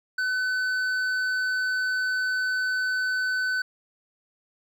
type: tone with hard clipping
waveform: triangle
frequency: 1510 Hz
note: F#6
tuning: 35 cents sharp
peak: -25 dBFS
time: 0.18-3.62 s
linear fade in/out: 5 ms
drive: 10 dB
effects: none